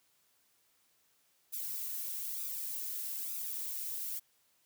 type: noise with flanger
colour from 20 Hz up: violet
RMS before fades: -39 dBFS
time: 1.52-4.2 s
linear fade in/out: 20 ms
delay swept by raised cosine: 0.8 to 2.8 ms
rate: 1.1 Hz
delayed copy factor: +0.65
effects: white hiss -72 dBFS RMS until 4.65 s + high-pass 60 Hz 12 dB/octave